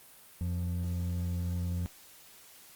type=tone pair together; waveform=triangle; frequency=87.5 / 175 Hz; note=F2 / F3; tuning=+4 / +4 cents; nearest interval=octave; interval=1200 cents; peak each=-29 / -35 dBFS; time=0.41-1.86 s; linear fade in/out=0 ms; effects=white hiss -55 dBFS RMS until 2.75 s + Opus 32 kbps